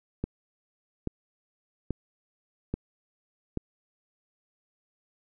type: click train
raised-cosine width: 3 ms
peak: -16 dBFS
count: 5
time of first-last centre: 0.24-3.573 s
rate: 1.2 Hz
effects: none